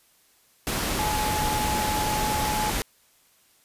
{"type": "tone in noise", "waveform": "sine", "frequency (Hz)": 850, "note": "G#5", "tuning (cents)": 40, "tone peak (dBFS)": -26, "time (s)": [0.99, 2.7], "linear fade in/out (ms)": 0, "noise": "pink", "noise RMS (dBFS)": -27, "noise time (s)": [0.67, 2.82], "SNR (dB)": -2, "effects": ["white hiss -61 dBFS RMS until 3.64 s", "resampled to 32000 Hz"]}